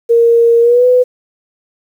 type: tone with pitch glide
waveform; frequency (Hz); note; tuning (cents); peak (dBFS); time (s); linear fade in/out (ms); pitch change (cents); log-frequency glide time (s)
sine; 466.2 to 499.7; A#4 to B4; 0 to +20; -5; 0.09-1.04; 20; +120; 0.61-0.86
effects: 7-bit